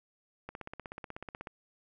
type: click train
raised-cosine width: 0.5 ms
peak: -26 dBFS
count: 17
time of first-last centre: 0.49-1.472 s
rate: 16.3 Hz
effects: none